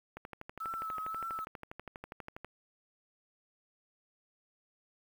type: click train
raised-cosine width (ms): 0.5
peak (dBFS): -28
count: 29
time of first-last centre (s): 0.17-2.446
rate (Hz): 12.3
type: tone with vibrato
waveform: sine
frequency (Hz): 1308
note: E6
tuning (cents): -14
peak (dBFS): -36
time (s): 0.6-1.45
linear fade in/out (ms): 10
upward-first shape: triangle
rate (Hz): 1.9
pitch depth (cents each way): 50
effects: 9-bit